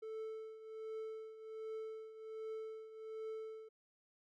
triangle tone with tremolo, 440 Hz, A4, in tune, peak -39 dBFS, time 0.02-3.69 s, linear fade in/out 10 ms, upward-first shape triangle, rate 1.3 Hz, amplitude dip 75%, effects none

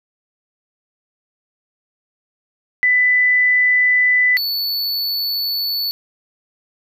sine / square tone pair in turn, 1994 / 4454 Hz, B6 / C#8, +16 / +7 cents, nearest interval octave + major second, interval 1391 cents, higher second, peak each -11 / -19 dBFS, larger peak first, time 2.83-4.37 / 4.37-5.91 s, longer neither, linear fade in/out 0 ms, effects none

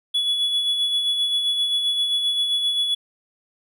triangle tone with tremolo, 3400 Hz, G#7, 40 cents sharp, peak -16 dBFS, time 0.14-2.95 s, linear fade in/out 10 ms, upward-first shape sine, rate 7.6 Hz, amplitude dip 40%, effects none

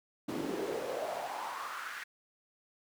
brown noise with high-pass filter sweep, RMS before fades -38 dBFS, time 0.28-2.04 s, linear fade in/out 10 ms, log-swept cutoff 270 to 1700 Hz, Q 4.1, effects none

